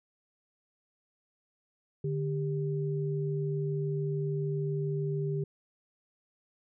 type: tone pair together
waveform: sine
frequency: 147.83 / 396.5 Hz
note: D3 / G4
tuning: +12 / +20 cents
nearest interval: octave + perfect fourth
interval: 1708 cents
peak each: -30 / -34 dBFS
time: 2.04-5.44 s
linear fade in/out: 5 ms
effects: none